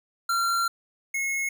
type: tone pair in turn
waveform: square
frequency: 1372 / 2174 Hz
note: F6 / C#7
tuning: -31 / -34 cents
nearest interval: minor sixth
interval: 797 cents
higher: second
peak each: -23 / -26 dBFS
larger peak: first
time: 0.29-0.68 / 1.14-1.49 s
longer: first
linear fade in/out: 5 ms
effects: none